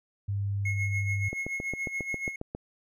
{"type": "tone", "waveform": "sine", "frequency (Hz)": 100.1, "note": "G2", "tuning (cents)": 37, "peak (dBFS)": -27, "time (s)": [0.28, 1.29], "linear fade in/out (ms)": 10}
{"type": "tone with tremolo", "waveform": "triangle", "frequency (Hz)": 2169, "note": "C#7", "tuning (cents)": -38, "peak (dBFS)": -27, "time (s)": [0.65, 2.36], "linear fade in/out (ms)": 5, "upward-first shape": "sine", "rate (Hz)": 7, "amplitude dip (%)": 65}
{"type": "click train", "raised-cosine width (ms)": 2, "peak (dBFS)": -21, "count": 10, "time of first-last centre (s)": [1.33, 2.55], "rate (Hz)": 7.38}
{"effects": []}